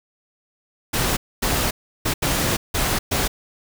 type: noise bursts at uneven times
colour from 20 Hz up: pink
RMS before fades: -21 dBFS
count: 6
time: 0.93-1.17 / 1.42-1.71 / 2.05-2.14 / 2.22-2.57 / 2.74-2.99 / 3.11-3.28 s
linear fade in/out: 10 ms
effects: none